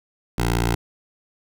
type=tone with notch filter; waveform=10% pulse; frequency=58.27 Hz; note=A#1; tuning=in tune; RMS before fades=-21 dBFS; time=0.38-0.75 s; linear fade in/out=5 ms; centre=230 Hz; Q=1.8; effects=none